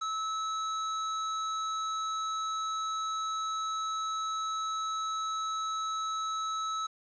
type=tone; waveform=square; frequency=1300 Hz; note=E6; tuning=24 cents flat; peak=-32 dBFS; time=0.01-6.87 s; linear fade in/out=10 ms; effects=resampled to 16000 Hz + 10-bit